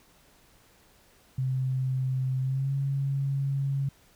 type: tone with pitch glide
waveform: sine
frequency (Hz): 130.4 to 137.84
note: C3 to C#3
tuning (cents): -5 to -9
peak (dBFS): -25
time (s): 1.38-3.89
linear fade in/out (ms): 5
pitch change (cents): +96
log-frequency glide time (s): 2.41-2.73
effects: pink hiss -60 dBFS RMS until 4.15 s